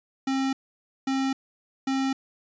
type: tone bursts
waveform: square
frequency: 267.7 Hz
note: C4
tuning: 40 cents sharp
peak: -24 dBFS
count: 3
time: 0.27-2.13 s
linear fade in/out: 5 ms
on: 260 ms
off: 540 ms
effects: resampled to 16000 Hz